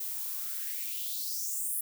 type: noise with high-pass filter sweep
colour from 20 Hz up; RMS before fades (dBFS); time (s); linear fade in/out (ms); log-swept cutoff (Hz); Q
violet; -35; 0-1.81; 5; 600 to 11000; 4.2
effects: none